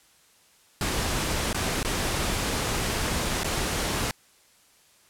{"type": "noise with dropouts", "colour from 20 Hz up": "pink", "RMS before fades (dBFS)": -27, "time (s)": [0.81, 4.11], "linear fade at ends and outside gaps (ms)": 1, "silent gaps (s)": [[1.53, 1.545], [1.83, 1.848], [3.434, 3.444]], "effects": ["white hiss -59 dBFS RMS until 5.09 s", "low-pass 11000 Hz 12 dB/octave"]}